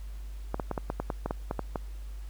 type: clicks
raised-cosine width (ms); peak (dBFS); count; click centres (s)
1; -16; 12; 0.544 / 0.598 / 0.713 / 0.778 / 0.901 / 1 / 1.102 / 1.26 / 1.309 / 1.511 / 1.593 / 1.758
effects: added 50 Hz sine -37 dBFS peak until 2.29 s + pink hiss -58 dBFS RMS until 2.29 s